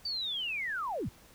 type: linear sweep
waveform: sine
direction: down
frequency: 4648 to 54.3 Hz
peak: -32 dBFS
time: 0.05-1.09 s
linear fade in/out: 5 ms
effects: pink hiss -58 dBFS RMS until 1.34 s